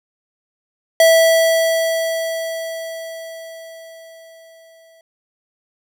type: tone with exponential decay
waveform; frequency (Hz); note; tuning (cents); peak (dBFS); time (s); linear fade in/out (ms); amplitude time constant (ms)
square; 655; E5; -11; -8; 1-5.01; 2; 870
effects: none